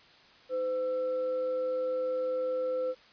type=tone with frequency modulation; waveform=sine; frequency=511 Hz; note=C5; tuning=41 cents flat; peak=-28 dBFS; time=0.49-2.95 s; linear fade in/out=50 ms; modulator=825 Hz; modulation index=0.24; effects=white hiss -57 dBFS RMS until 3.12 s + resampled to 11025 Hz